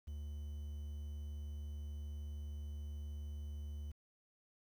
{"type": "tone with quantisation", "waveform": "triangle", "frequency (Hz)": 73.42, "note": "D2", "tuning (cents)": 0, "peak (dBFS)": -40, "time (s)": [0.07, 3.92], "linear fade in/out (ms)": 10, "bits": 11, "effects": []}